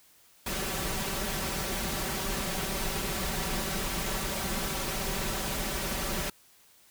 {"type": "noise with comb filter", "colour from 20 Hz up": "pink", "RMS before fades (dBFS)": -32, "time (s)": [0.46, 6.3], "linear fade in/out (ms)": 5, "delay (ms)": 5.2, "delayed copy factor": 0.6, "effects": ["white hiss -60 dBFS RMS until 6.9 s"]}